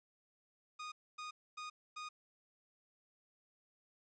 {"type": "tone bursts", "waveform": "sawtooth", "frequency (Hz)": 1235, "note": "D#6", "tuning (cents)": -13, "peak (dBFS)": -40, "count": 4, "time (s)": [0.79, 2.09], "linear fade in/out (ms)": 10, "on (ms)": 130, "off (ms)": 260, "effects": ["resampled to 16000 Hz", "12-bit"]}